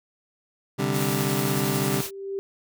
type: chord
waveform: 25% pulse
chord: C suspended second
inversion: none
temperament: just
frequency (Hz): 130.81 / 147.16 / 196.22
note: C3 / D3 / G3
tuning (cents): 0 / +4 / +2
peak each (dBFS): -24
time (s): 0.78-2.02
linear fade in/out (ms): 20
type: noise with tremolo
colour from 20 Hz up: white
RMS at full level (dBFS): -31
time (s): 0.92-2.11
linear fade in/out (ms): 50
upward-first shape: sine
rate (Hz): 11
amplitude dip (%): 25
type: tone with exponential growth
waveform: sine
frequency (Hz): 392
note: G4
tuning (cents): 0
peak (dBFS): -25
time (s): 1.47-2.39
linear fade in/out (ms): 0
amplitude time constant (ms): 200
effects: none